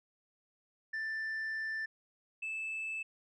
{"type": "tone pair in turn", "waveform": "sine", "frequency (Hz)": [1771, 2626], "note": ["A6", "E7"], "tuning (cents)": [11, -7], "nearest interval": "perfect fifth", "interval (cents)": 682, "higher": "second", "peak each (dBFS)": [-32, -34], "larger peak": "first", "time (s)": [[0.93, 1.86], [2.42, 3.03]], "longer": "first", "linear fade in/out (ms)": 10, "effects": ["tanh soft clip ceiling -34 dBFS"]}